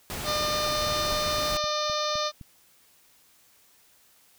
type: noise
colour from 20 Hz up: pink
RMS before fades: -34 dBFS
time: 0.1-1.57 s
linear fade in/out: 0 ms
type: harmonic tone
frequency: 603 Hz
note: D5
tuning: 46 cents sharp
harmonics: 1 / 2 / 3 / 4 / 5 / 6 / 7 / 8 / 9 / 10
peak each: -30 / -30 / -41 / -41 / -43 / -34 / -35 / -37 / -40 / -39 dBFS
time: 0.24-2.32 s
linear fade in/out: 50 ms
type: click train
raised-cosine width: 5 ms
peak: -30 dBFS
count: 7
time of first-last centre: 0.87-2.412 s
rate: 3.89 Hz
effects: white hiss -60 dBFS RMS until 4.38 s